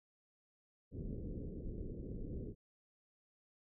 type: low-pass noise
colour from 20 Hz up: pink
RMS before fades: -44 dBFS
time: 0.91-2.55 s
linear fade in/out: 50 ms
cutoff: 470 Hz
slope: 48 dB/octave
effects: none